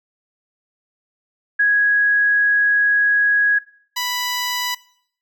sine / 10% pulse tone pair in turn, 1661.2 / 987.8 Hz, G#6 / B5, 0 / 0 cents, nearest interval major sixth, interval 900 cents, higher first, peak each -12 dBFS, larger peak neither, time 1.59-3.59 / 3.96-4.75 s, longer first, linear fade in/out 10 ms, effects noise-tail reverb RT60 0.6 s tail -20 dB re dry

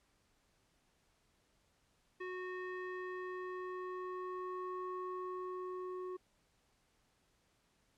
square tone with low-pass filter sweep, 367 Hz, F#4, 14 cents flat, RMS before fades -43 dBFS, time 2.2-6.17 s, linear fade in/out 10 ms, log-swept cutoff 2100 to 840 Hz, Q 2.9, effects pink hiss -75 dBFS RMS until 7.97 s + low-pass 10000 Hz 12 dB/octave

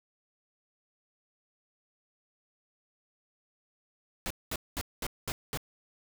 pink noise bursts, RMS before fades -34 dBFS, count 6, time 4.26-5.574 s, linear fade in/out 0 ms, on 44 ms, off 210 ms, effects none

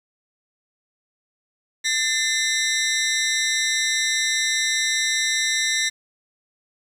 15% pulse ring-modulated tone, 1925 Hz, B6, 45 cents flat, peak -10 dBFS, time 1.84-5.9 s, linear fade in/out 20 ms, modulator 140 Hz, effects low-pass 9000 Hz 12 dB/octave + 8-bit

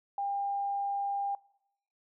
sine tone, 800 Hz, G5, 35 cents sharp, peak -30 dBFS, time 0.18-1.35 s, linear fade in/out 2 ms, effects noise-tail reverb RT60 0.8 s tail -23 dB re dry

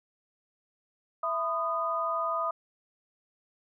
sine tone cluster, 662 / 1004 / 1236 Hz, E5 / B5 / D#6, +7 / +28 / -12 cents, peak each -33 / -35 / -29 dBFS, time 1.23-2.51 s, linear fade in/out 5 ms, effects none

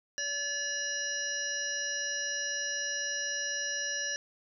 harmonic tone, 574 Hz, D5, 40 cents flat, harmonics 1 / 3 / 5 / 7 / 9 / 10, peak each -44 / -35 / -43 / -46 / -41 / -35 dBFS, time 0.18-4.16 s, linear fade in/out 0 ms, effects none

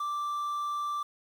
triangle tone with quantisation, 1174 Hz, D6, 1 cent flat, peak -28 dBFS, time 0-1.03 s, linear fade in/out 5 ms, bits 9, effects none

